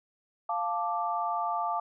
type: chord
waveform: sine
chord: D minor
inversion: first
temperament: equal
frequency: 698.5 / 880 / 1174.7 Hz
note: F5 / A5 / D6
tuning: 0 / 0 / 0 cents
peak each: -32 dBFS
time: 0.49-1.8 s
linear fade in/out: 5 ms
effects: none